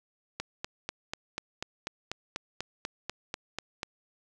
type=click train; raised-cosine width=0.2 ms; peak=-16 dBFS; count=15; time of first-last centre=0.4-3.831 s; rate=4.08 Hz; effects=none